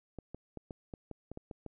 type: clicks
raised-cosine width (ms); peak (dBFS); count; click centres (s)
2; -29; 10; 0.187 / 0.346 / 0.573 / 0.708 / 0.938 / 1.113 / 1.316 / 1.374 / 1.512 / 1.663
effects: none